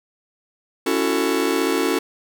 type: chord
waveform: 45% pulse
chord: F# minor seventh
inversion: second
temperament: just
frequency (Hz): 277.5 / 333 / 370 / 444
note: C#4 / E4 / F#4 / A4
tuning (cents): +2 / +18 / 0 / +16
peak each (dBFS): -24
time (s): 0.86-1.99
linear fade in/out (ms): 5
effects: none